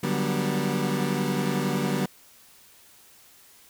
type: chord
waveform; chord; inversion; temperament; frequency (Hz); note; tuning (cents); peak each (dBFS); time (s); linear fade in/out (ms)
30% pulse; G major seventh; second; equal with one note detuned; 146.83 / 185 / 196 / 242.4; D3 / F#3 / G3 / B3; 0 / 0 / 0 / -32; -27; 0.03-2.06; 5
effects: white hiss -54 dBFS RMS until 3.69 s